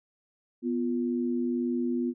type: tone pair together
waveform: sine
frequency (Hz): 246.3 / 348.3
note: B3 / F4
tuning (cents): -5 / -5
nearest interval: tritone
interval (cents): 600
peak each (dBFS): -27 / -31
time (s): 0.62-2.14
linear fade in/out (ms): 50
effects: none